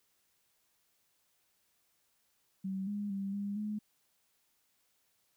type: tone with pitch steps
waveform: sine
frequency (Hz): 191.5 / 205.1 / 196.3 / 201.8 / 211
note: G3 / G#3 / G3 / G#3 / G#3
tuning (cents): -40 / -21 / +3 / -49 / +28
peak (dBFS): -34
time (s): 2.64-3.79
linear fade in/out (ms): 10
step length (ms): 230
effects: white hiss -75 dBFS RMS until 5.36 s